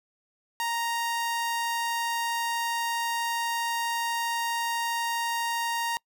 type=tone; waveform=sawtooth; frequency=932.3 Hz; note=A#5; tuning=in tune; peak=-23 dBFS; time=0.6-5.97 s; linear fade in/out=0 ms; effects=noise-tail reverb RT60 0.1 s tail -26 dB re dry